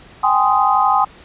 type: chord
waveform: sine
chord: Ab major seventh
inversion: third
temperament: just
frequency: 778.7 / 830.6 / 1038.3 / 1245.9 Hz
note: G5 / Ab5 / C6 / Eb6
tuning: -12 / 0 / -14 / +2 cents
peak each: -17 dBFS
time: 0.23-1.05 s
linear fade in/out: 10 ms
effects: pink hiss -43 dBFS RMS until 1.24 s + resampled to 8000 Hz